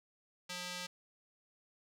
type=tone with band-pass filter; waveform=square; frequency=179.4 Hz; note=F3; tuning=47 cents sharp; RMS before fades=-43 dBFS; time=0.49-0.87 s; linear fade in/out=10 ms; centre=4500 Hz; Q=0.87; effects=10-bit